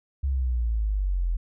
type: exponential sweep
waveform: sine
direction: down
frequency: 69.8 to 41.39 Hz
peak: -22 dBFS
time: 0.23-1.37 s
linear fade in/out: 10 ms
effects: none